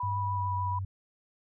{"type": "tone with vibrato", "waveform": "sine", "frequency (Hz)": 981, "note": "B5", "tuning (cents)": -12, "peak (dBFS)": -30, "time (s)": [0, 0.79], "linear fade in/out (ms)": 5, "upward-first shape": "sine", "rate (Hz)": 6.8, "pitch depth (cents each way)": 12}
{"type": "tone with pitch glide", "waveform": "sine", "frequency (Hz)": [100.4, 95.64], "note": ["G2", "G2"], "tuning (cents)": [42, -42], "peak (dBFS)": -31, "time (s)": [0.03, 0.85], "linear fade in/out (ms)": 5, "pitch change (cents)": -84, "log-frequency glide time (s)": [0.21, 0.57]}
{"effects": []}